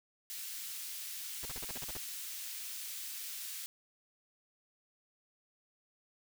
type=high-pass noise; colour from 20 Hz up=white; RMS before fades=-43 dBFS; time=0.3-3.66 s; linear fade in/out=0 ms; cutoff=2300 Hz; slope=12 dB/octave
type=noise bursts; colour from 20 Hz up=pink; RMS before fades=-44 dBFS; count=9; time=1.43-1.972 s; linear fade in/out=0 ms; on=22 ms; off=43 ms
effects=none